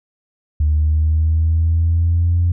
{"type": "linear sweep", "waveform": "sine", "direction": "up", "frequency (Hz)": [75.1, 87.31], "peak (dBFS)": -11, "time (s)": [0.6, 2.52], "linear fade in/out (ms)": 5, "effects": ["tanh soft clip ceiling -8 dBFS"]}